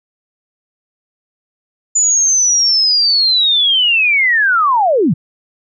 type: linear sweep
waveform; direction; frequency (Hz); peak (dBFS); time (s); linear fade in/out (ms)
sine; down; 7040 to 124.1; -9; 1.95-5.14; 10
effects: none